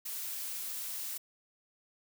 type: noise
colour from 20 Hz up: blue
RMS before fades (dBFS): -39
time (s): 0.05-1.18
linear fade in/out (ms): 10
effects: none